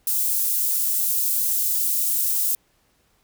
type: high-pass noise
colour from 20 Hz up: white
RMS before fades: -22 dBFS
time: 0.07-2.55 s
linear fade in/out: 2 ms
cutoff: 9700 Hz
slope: 12 dB/octave
effects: pink hiss -64 dBFS RMS until 3.23 s